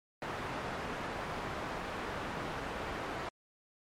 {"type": "low-pass noise", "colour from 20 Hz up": "white", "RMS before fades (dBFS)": -39, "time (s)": [0.22, 3.29], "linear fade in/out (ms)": 2, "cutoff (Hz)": 1300, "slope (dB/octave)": 12, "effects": ["MP3 64 kbps"]}